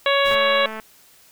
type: harmonic tone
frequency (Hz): 558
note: C#5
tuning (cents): +11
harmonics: 1 / 2 / 3 / 4 / 5 / 6 / 7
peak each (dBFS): -19 / -22 / -24 / -25 / -26 / -27 / -27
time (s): 0.06-0.66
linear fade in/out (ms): 2
type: noise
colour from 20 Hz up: pink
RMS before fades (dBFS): -36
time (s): 0.24-0.36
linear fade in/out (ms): 20
type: click train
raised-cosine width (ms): 0.5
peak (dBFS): -18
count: 108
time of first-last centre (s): 0.31-0.799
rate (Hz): 219
effects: white hiss -52 dBFS RMS until 1.31 s